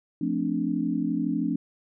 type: chord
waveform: sine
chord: D minor seventh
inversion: first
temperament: equal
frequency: 174.61 / 220 / 261.6 / 293.7 Hz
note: F3 / A3 / C4 / D4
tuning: 0 / 0 / 0 / 0 cents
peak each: -31 / -30 / -29 / -28 dBFS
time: 0.21-1.56 s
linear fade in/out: 5 ms
effects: none